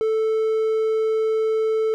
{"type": "tone", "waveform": "triangle", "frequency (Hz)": 440, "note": "A4", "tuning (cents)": 0, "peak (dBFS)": -16, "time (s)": [0.01, 1.94], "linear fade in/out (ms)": 0, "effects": []}